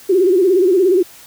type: tone with vibrato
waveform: sine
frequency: 370 Hz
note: F#4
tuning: in tune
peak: -9 dBFS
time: 0.09-1.03 s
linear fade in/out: 10 ms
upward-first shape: sine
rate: 17 Hz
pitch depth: 120 cents each way
effects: white hiss -41 dBFS RMS until 1.26 s